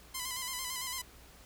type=tone with vibrato; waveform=5% pulse; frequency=1022 Hz; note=C6; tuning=41 cents flat; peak=-24 dBFS; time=0.14-1.02 s; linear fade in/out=10 ms; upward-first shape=square; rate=8.9 Hz; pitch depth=46 cents each way; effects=added 60 Hz sine -59 dBFS peak until 1.45 s + pink hiss -57 dBFS RMS until 1.45 s